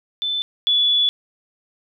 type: tone pair in turn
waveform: sine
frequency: 3520 / 3430 Hz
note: A7 / A7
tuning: 0 / -45 cents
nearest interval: unison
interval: 45 cents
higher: first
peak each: -20 / -14 dBFS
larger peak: second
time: 0.22-0.42 / 0.67-1.09 s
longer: second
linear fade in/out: 0 ms
effects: none